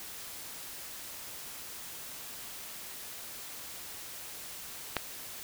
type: click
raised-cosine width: 0.3 ms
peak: -12 dBFS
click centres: 4.967 s
effects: white hiss -44 dBFS RMS until 5.43 s